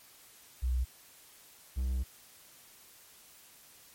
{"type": "tone pair in turn", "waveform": ["sine", "triangle"], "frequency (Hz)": [62.3, 63.61], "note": ["B1", "C2"], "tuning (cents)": [16, -48], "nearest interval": "unison", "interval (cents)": 36, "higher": "second", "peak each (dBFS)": -27, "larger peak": "neither", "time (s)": [[0.62, 0.85], [1.76, 2.04]], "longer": "second", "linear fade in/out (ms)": 20, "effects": ["white hiss -57 dBFS RMS until 3.94 s", "MP3 64 kbps"]}